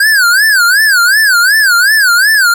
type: tone with vibrato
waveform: square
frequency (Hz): 1568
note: G6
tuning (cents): 0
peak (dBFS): -6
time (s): 0-2.54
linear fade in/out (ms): 5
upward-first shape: sine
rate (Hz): 2.7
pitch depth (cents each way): 210
effects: none